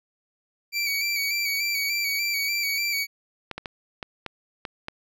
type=tone with vibrato; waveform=25% pulse; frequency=2300 Hz; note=D7; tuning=37 cents flat; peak=-20 dBFS; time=0.72-3.07 s; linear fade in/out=50 ms; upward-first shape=square; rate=3.4 Hz; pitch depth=35 cents each way
type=clicks; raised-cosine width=0.3 ms; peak=-16 dBFS; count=7; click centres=3.513 / 3.58 / 3.658 / 4.028 / 4.263 / 4.652 / 4.884 s
effects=none